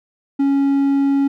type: tone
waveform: triangle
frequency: 277.3 Hz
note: C#4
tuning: 1 cent sharp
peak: -11 dBFS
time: 0.39-1.28 s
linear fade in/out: 10 ms
effects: none